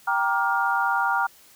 sine chord, G minor seventh, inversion none, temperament just, 784 / 940.8 / 1176 / 1411.2 Hz, G5 / Bb5 / D6 / F6, 0 / +16 / +2 / +18 cents, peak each -26 / -25 / -29 / -24 dBFS, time 0.07-1.27 s, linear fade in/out 10 ms, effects white hiss -53 dBFS RMS until 1.55 s

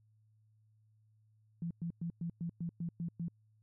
sine tone bursts, 169.4 Hz, E3, 48 cents sharp, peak -35 dBFS, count 9, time 1.62-3.283 s, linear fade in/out 2 ms, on 87 ms, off 110 ms, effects added 108 Hz sine -66 dBFS peak until 3.62 s

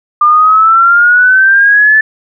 sine exponential sweep, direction up, 1194 to 1756 Hz, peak -3 dBFS, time 0.21-2.01 s, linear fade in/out 5 ms, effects none

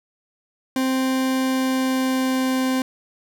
40% pulse tone with pitch glide, 261.6 to 259.8 Hz, C4 to C4, 0 to -12 cents, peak -18 dBFS, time 0.76-2.82 s, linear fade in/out 2 ms, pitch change -12 cents, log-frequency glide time 1.39-2.68 s, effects none

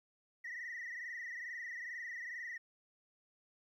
sine tone with frequency modulation, 1920 Hz, B6, 49 cents flat, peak -40 dBFS, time 0.44-2.58 s, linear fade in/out 10 ms, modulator 22.3 Hz, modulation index 4, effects tanh soft clip ceiling -39 dBFS + 13-bit

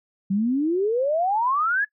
sine exponential sweep, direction up, 186.9 to 1731 Hz, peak -19 dBFS, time 0.3-1.85 s, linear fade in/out 10 ms, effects noise-tail reverb RT60 0.1 s tail -23 dB re dry

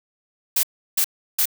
blue noise bursts, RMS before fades -19 dBFS, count 3, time 0.56-1.456 s, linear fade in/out 5 ms, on 72 ms, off 340 ms, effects none

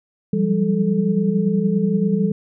sine tone cluster, 171.4 / 188 / 198.5 / 436.5 Hz, F3 / F#3 / G3 / A4, -32 / +28 / +22 / -14 cents, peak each -21 / -26 / -18 / -24 dBFS, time 0.33-2.32 s, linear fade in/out 5 ms, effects none

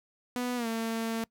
sawtooth tone with pitch glide, 246.9 to 226.4 Hz, B3 to A3, 0 to +50 cents, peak -26 dBFS, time 0.36-1.24 s, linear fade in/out 0 ms, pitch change -150 cents, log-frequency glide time 0.56-0.67 s, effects noise-tail reverb RT60 0.1 s tail -23 dB re dry

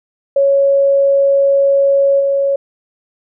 sine tone with level steps, 554.4 Hz, C#5, in tune, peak -8 / -11 dBFS, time 0.36-2.56 s, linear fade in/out 5 ms, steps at 2.19 s, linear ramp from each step 20 ms, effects none

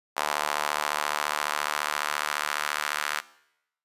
sawtooth tone with high-pass filter sweep, 74.5 Hz, D2, 25 cents sharp, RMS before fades -29 dBFS, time 0.16-3.21 s, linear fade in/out 20 ms, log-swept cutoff 900 to 1400 Hz, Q 1.7, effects noise-tail reverb RT60 0.8 s tail -19 dB re dry + resampled to 32000 Hz

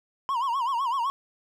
triangle tone with vibrato, 1013 Hz, B5, 44 cents sharp, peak -22 dBFS, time 0.29-1.1 s, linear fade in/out 0 ms, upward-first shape sine, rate 7.9 Hz, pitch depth 170 cents each way, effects none

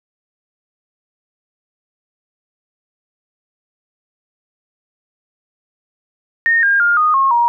sine tone with pitch steps, 1840 / 1611.1 / 1410.7 / 1235.2 / 1081.5 / 947 Hz, A#6 / G6 / F6 / D#6 / C#6 / A#5, -23 / +47 / +17 / -13 / -43 / +27 cents, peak -10 dBFS, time 6.46-7.48 s, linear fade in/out 0 ms, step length 170 ms, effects none

